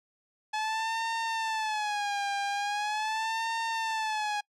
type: tone with vibrato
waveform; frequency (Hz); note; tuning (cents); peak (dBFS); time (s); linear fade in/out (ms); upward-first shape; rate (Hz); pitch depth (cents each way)
sawtooth; 854; G#5; +48; -25; 0.53-4.41; 10; sine; 0.41; 110
effects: noise-tail reverb RT60 0.1 s tail -25 dB re dry + low-pass 6000 Hz 12 dB/octave